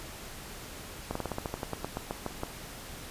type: slowing click train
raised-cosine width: 1 ms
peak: -18 dBFS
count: 15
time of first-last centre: 1.11-2.434 s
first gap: 44 ms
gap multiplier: 1.11
effects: pink hiss -44 dBFS RMS until 3.1 s + resampled to 32000 Hz